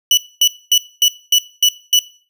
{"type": "tone bursts", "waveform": "30% pulse", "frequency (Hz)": 2960, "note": "F#7", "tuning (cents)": 0, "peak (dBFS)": -5, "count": 7, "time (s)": [0.11, 1.991], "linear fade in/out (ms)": 2, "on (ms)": 63, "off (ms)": 240, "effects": ["noise-tail reverb RT60 0.4 s tail -18 dB re dry"]}